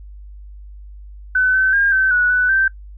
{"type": "tone with pitch steps", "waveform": "sine", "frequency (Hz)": [1511, 1531, 1613, 1539, 1469, 1490, 1559], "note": ["F#6", "G6", "G6", "G6", "F#6", "F#6", "G6"], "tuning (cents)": [36, -41, 49, -32, -13, 12, -10], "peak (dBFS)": -12, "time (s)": [1.35, 2.68], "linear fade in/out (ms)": 5, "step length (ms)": 190, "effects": ["noise-tail reverb RT60 0.1 s tail -21 dB re dry", "added 50 Hz sine -34 dBFS peak until 2.97 s"]}